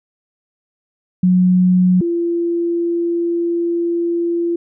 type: tone pair in turn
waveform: sine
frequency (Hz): 182.3 / 341.4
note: F#3 / F4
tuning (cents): -25 / -39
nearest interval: major seventh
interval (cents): 1086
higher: second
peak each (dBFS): -9 / -15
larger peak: first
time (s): 1.23-2.01 / 2.01-4.56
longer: second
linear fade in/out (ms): 5
effects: none